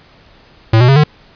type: tone with pitch steps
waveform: square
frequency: 112.1 / 123.67 / 136.43 / 150.5 Hz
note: A2 / B2 / C#3 / D3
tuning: +33 / +3 / -27 / +43 cents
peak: -6 dBFS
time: 0.73-1.038 s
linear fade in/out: 5 ms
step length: 77 ms
effects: pink hiss -45 dBFS RMS until 1.35 s + resampled to 11025 Hz